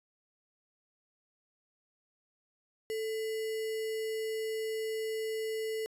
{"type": "tone with sample-and-hold", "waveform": "sine", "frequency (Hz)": 440, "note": "A4", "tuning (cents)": 0, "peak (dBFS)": -32, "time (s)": [2.9, 5.86], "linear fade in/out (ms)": 0, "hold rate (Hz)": 2450, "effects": ["resampled to 32000 Hz"]}